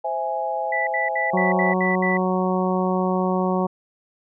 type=chord; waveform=sine; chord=C augmented; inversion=none; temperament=equal; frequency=523.3 / 659.3 / 830.6 Hz; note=C5 / E5 / G#5; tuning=0 / 0 / 0 cents; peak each=-29 / -27 / -25 dBFS; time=0.04-1.73 s; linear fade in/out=10 ms
type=tone bursts; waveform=sine; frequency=1975.5 Hz; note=B6; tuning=in tune; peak=-22 dBFS; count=7; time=0.72-2.172 s; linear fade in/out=5 ms; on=150 ms; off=67 ms
type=harmonic tone; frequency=184.9 Hz; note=F#3; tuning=1 cent flat; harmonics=1 / 2 / 3 / 4 / 5 / 6; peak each=-22 / -25 / -27 / -28 / -29 / -30 dBFS; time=1.33-3.67 s; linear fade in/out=10 ms
effects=none